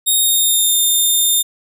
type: tone with pitch glide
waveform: 5% pulse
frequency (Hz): 3719 to 3626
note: A#7 to A#7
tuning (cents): -5 to -49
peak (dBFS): -5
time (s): 0.06-1.43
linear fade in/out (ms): 20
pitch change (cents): -44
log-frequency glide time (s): 0.21-0.76
effects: none